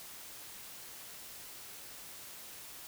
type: silence
effects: white hiss -49 dBFS RMS until 2.87 s